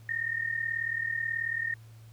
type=tone pair together; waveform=sine; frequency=1826.3 / 1864.7 Hz; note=A#6 / A#6; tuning=-36 / 0 cents; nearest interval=unison; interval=36 cents; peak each=-31 / -33 dBFS; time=0.09-1.74 s; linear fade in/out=2 ms; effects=added 112 Hz sine -48 dBFS peak until 2.12 s + pink hiss -62 dBFS RMS until 2.12 s